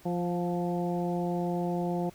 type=harmonic tone with a mistuned harmonic; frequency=174.61 Hz; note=F3; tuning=in tune; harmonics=1 / 2 / 3 / 4 / 5; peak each=-30 / -33 / -37 / -36 / -41 dBFS; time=0.05-2.1 s; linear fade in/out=10 ms; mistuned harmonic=4; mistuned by=+20 cents; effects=pink hiss -56 dBFS RMS until 2.14 s